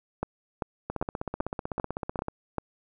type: two click trains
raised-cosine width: 1 ms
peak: -17 / -14 dBFS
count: 23 / 7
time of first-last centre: 0.9-2.284 / 0.23-2.583 s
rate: 15.9 / 2.55 Hz
effects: none